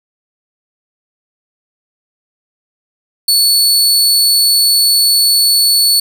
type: tone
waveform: sawtooth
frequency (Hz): 4435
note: C#8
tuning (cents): 0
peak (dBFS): -5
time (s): 3.28-6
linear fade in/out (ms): 5
effects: none